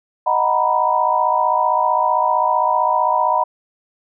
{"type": "chord", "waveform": "sine", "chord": "B major seventh", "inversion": "first", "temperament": "equal", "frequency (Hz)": [622.3, 740, 932.3, 987.8], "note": ["D#5", "F#5", "A#5", "B5"], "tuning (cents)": [0, 0, 0, 0], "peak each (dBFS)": [-22, -21, -19, -17], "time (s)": [0.26, 3.44], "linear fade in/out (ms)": 10, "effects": []}